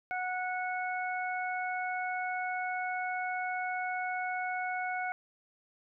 harmonic tone, 735 Hz, F#5, 12 cents flat, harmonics 1 / 2 / 3, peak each -34 / -37 / -39 dBFS, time 0.11-5.12 s, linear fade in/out 0 ms, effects none

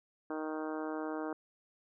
harmonic tone, 155.9 Hz, D#3, 4 cents sharp, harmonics 2 / 3 / 4 / 5 / 6 / 7 / 8 / 9 / 10, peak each -38 / -42 / -44 / -46 / -48 / -49 / -50 / -51 / -52 dBFS, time 0.3-1.33 s, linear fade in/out 2 ms, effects none

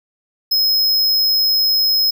square tone, 5130 Hz, E8, 48 cents flat, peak -13 dBFS, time 0.51-2.11 s, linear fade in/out 10 ms, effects none

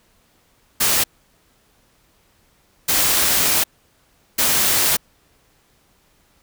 white noise bursts at uneven times, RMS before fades -17 dBFS, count 3, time 0.8-1.04 / 2.88-3.64 / 4.38-4.97 s, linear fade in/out 10 ms, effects pink hiss -59 dBFS RMS until 6.42 s

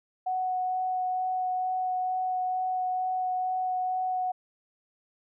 sine tone with vibrato, 740 Hz, F#5, in tune, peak -26 dBFS, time 0.26-4.32 s, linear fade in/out 10 ms, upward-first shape sine, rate 2.2 Hz, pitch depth 8 cents each way, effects none

